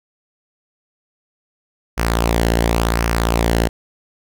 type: tone with flanger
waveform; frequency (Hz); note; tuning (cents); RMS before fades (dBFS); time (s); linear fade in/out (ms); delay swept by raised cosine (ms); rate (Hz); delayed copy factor
sawtooth; 57.3; A#1; -29; -17; 1.97-3.69; 20; 0.26 to 0.85; 0.92; -0.5
effects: none